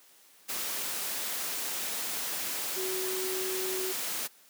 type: tone in noise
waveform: sine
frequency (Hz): 374.2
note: F#4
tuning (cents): +20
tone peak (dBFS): -33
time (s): 2.76-3.93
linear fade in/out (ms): 20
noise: white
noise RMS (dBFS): -34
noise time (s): 0.48-4.28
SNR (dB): -2
effects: white hiss -59 dBFS RMS until 4.49 s + high-pass 200 Hz 12 dB/octave